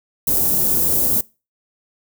white band-stop noise, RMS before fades -17 dBFS, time 0.27-1.21 s, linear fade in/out 5 ms, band 420 to 13000 Hz, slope 12 dB/octave, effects noise-tail reverb RT60 0.3 s tail -23 dB re dry

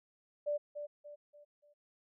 sine tone with echo, 587.3 Hz, D5, in tune, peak -31 dBFS, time 0.46-0.58 s, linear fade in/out 20 ms, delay 290 ms, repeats 4, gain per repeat -8 dB, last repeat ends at 1.74 s, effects none

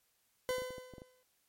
40% pulse tone with exponential decay, 507 Hz, B4, 45 cents sharp, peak -30 dBFS, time 0.49-1.23 s, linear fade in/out 0 ms, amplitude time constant 160 ms
clicks, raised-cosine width 2 ms, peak -36 dBFS, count 8, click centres 0.506 / 0.583 / 0.62 / 0.706 / 0.782 / 0.937 / 0.982 / 1.019 s
effects white hiss -75 dBFS RMS until 1.48 s + MP3 64 kbps

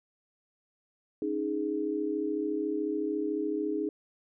sine chord, C# suspended second, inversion none, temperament equal, 277.2 / 311.1 / 415.3 Hz, C#4 / D#4 / G#4, 0 / 0 / 0 cents, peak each -37 / -31 / -32 dBFS, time 1.22-3.89 s, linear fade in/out 2 ms, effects none

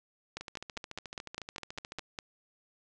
two click trains, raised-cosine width 0.2 ms, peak -20 / -24 dBFS, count 10 / 23, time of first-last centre 0.37-2.188 / 0.41-1.993 s, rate 4.95 / 13.9 Hz, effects resampled to 22050 Hz

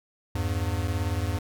square beating tone pair, 82.41 / 100.41 Hz, E2 / G2, 0 / +42 cents, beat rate 18 Hz, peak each -29 dBFS, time 0.35-1.39 s, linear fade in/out 5 ms, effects none

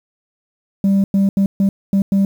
sine tone bursts at uneven times, 196.3 Hz, G3, 3 cents sharp, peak -8 dBFS, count 6, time 0.84-1.04 / 1.14-1.29 / 1.37-1.46 / 1.6-1.69 / 1.93-2.02 / 2.12-2.25 s, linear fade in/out 2 ms, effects tanh soft clip ceiling -10 dBFS + 7-bit

